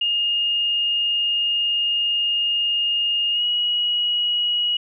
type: tone with pitch glide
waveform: sine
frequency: 2839 to 2905 Hz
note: F7 to F#7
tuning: +28 to -32 cents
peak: -18 dBFS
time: 0.01-4.77 s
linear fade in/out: 5 ms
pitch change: +40 cents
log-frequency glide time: 3.32-3.43 s
effects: none